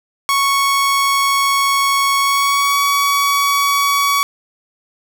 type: tone with pitch glide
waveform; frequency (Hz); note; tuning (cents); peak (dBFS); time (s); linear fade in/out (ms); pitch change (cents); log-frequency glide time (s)
sawtooth; 1108.7 to 1128.7; C#6 to C#6; 0 to +31; -9; 0.29-4.23; 0; +31; 2.2-2.79
effects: none